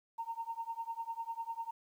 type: tone with tremolo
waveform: sine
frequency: 917 Hz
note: A#5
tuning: 29 cents flat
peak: -33 dBFS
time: 0.18-1.71 s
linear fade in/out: 10 ms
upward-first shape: triangle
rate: 10 Hz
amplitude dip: 100%
effects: tanh soft clip ceiling -29 dBFS + 11-bit